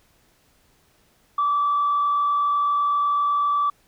sine tone with frequency modulation, 1159 Hz, D6, 23 cents flat, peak -17 dBFS, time 1.38-3.7 s, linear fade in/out 5 ms, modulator 47.9 Hz, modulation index 0.33, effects tanh soft clip ceiling -14 dBFS + pink hiss -61 dBFS RMS until 3.87 s

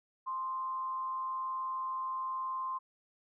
sine tone with amplitude modulation, 1046.5 Hz, C6, in tune, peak -32 dBFS, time 0.26-2.79 s, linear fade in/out 20 ms, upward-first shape sine, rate 180 Hz, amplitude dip 35%, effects none

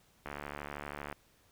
click train, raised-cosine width 0.5 ms, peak -25 dBFS, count 64, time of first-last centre 0.26-1.127 s, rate 72.7 Hz, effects pink hiss -67 dBFS RMS until 1.51 s

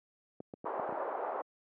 clicks, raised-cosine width 2 ms, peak -28 dBFS, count 6, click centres 0.404 / 0.538 / 0.644 / 0.796 / 0.892 / 0.925 s
pink band-pass noise, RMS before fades -37 dBFS, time 0.65-1.42 s, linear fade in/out 10 ms, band 450 to 1100 Hz, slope 24 dB/octave
effects high-pass 200 Hz 12 dB/octave

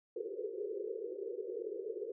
white band-pass noise, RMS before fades -41 dBFS, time 0.16-2.12 s, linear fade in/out 5 ms, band 360 to 490 Hz, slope 96 dB/octave, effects none

